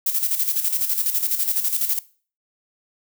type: noise with tremolo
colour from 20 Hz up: violet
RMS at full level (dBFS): -20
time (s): 0.06-1.99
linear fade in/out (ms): 5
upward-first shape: square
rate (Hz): 12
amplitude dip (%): 60
effects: noise-tail reverb RT60 0.4 s tail -19 dB re dry